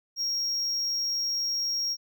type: tone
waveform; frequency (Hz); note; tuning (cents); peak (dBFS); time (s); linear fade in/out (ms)
triangle; 5588; F8; 0; -25; 0.16-1.97; 50
effects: none